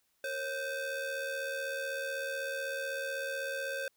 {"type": "ring-modulated tone", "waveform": "square", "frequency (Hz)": 506, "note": "B4", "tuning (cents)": 42, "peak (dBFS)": -32, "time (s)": [0.24, 3.88], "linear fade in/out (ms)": 2, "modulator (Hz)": 1050, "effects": ["white hiss -75 dBFS RMS until 3.96 s"]}